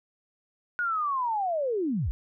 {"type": "linear sweep", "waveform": "sine", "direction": "down", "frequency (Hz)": [1464, 42.62], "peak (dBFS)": -25, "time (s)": [0.79, 2.11], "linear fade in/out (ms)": 0, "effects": []}